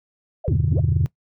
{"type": "exponential two-way sweep", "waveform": "sine", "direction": "down then up", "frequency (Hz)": [727, 65.1, 727], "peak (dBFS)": -26, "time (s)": [0.44, 0.8], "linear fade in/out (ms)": 10, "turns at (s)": 0.65}
{"type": "chord", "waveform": "sine", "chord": "E minor seventh", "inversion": "none", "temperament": "just", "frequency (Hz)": [82.41, 98.89, 123.61, 148.33], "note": ["E2", "G2", "B2", "D3"], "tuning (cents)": [0, 16, 2, 18], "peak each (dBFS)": -21, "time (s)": [0.48, 1.06], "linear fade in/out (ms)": 0}
{"effects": ["noise-tail reverb RT60 0.1 s tail -20 dB re dry", "tanh soft clip ceiling -10 dBFS"]}